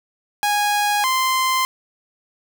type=tone pair in turn; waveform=sawtooth; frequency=826 / 1040.7 Hz; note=G#5 / C6; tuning=-10 / -10 cents; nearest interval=major third; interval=400 cents; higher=second; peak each=-13 dBFS; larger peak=neither; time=0.43-1.04 / 1.04-1.65 s; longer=neither; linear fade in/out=0 ms; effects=none